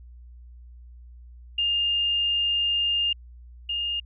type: tone pair in turn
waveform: sine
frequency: 2816 / 2828 Hz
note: F7 / F7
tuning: +14 / +21 cents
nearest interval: unison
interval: 7 cents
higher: second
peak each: -21 / -25 dBFS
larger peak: first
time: 1.58-3.13 / 3.69-4 s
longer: first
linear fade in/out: 5 ms
effects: added 60 Hz sine -43 dBFS peak until 4.05 s